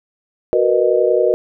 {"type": "chord", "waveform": "sine", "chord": "B major seventh", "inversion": "second", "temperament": "just", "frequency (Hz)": [370.4, 463, 493.9, 617.4], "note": ["F#4", "A#4", "B4", "D#5"], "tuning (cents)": [2, -12, 0, -14], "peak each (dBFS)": -17, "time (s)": [0.53, 1.34], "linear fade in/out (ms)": 0, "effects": []}